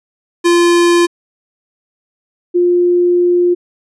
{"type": "tone pair in turn", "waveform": ["square", "sine"], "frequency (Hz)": [345.6, 352.9], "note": ["F4", "F4"], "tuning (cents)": [-18, 18], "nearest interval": "unison", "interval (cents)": 36, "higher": "second", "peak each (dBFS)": -8, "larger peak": "neither", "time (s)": [[0.44, 1.07], [2.54, 3.55]], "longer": "second", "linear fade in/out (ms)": 20, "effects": ["resampled to 24000 Hz"]}